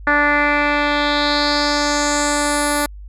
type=tone with low-pass filter sweep; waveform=10% pulse; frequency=292.2 Hz; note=D4; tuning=9 cents flat; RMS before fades=-17 dBFS; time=0.07-2.86 s; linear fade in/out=2 ms; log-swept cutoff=1700 to 12000 Hz; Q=3.6; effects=added 50 Hz sine -32 dBFS peak until 3.08 s